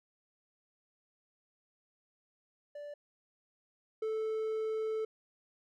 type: tone pair in turn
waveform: triangle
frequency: 584 / 438.5 Hz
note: D5 / A4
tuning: -10 / -6 cents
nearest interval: perfect fourth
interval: 496 cents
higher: first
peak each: -40 / -30 dBFS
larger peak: second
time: 2.75-2.94 / 4.02-5.05 s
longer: second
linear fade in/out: 5 ms
effects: none